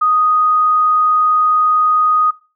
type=tone; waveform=sine; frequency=1244.5 Hz; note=D#6; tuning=in tune; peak=-10 dBFS; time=0.01-2.31 s; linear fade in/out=10 ms; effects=noise-tail reverb RT60 0.3 s tail -19 dB re dry